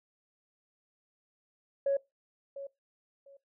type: tone with echo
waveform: sine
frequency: 554.4 Hz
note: C#5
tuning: in tune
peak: -24 dBFS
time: 1.86-1.97 s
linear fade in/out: 5 ms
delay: 700 ms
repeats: 2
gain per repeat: -14 dB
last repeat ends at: 3.37 s
effects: noise-tail reverb RT60 0.2 s tail -21 dB re dry + tanh soft clip ceiling -21 dBFS